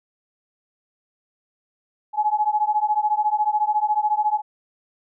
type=beating tone pair; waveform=sine; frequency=840 / 854 Hz; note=G#5 / G#5; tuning=+19 / +48 cents; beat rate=14 Hz; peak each=-21 dBFS; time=2.13-4.42 s; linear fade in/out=50 ms; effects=none